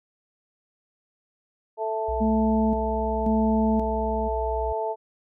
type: harmonic tone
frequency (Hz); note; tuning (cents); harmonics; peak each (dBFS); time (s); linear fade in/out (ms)
220; A3; 0; 2 / 3 / 4; -29 / -29 / -29; 1.77-4.96; 50
type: tone with pitch glide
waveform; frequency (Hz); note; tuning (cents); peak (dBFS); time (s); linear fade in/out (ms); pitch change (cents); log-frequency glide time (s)
sine; 61.2 to 60.43; B1 to B1; -15 to -37; -29; 2.08-4.73; 10; -22; 2.69-4.35
type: tone with tremolo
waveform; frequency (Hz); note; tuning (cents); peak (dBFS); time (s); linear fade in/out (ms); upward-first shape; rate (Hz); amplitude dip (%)
sine; 220; A3; 0; -20; 2.2-4.29; 20; square; 0.94; 70
effects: none